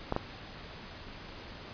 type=clicks; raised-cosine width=1 ms; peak=-15 dBFS; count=2; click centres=0.124 / 0.164 s; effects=pink hiss -46 dBFS RMS until 1.73 s + resampled to 11025 Hz